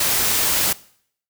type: noise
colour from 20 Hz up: white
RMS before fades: -19 dBFS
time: 0-0.73 s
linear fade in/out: 5 ms
effects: noise-tail reverb RT60 0.6 s tail -20 dB re dry